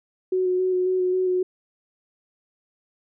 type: tone with vibrato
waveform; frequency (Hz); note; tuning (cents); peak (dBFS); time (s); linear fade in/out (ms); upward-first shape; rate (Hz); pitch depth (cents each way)
sine; 368.3; F#4; -8; -19; 0.32-1.43; 5; square; 3.7; 14
effects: none